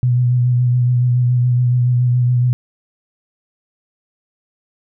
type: tone with vibrato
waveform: sine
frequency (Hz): 123.47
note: B2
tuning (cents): 0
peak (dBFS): -11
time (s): 0.03-2.53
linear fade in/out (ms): 0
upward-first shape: sine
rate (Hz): 7.1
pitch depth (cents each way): 25
effects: none